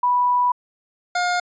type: tone pair in turn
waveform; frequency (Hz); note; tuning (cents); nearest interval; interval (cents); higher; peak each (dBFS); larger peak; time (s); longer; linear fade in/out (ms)
sine / 25% pulse; 984 / 712.2; B5 / F5; -7 / +34; tritone; 559; first; -15; neither; 0.03-0.52 / 1.15-1.4; first; 5
effects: resampled to 16000 Hz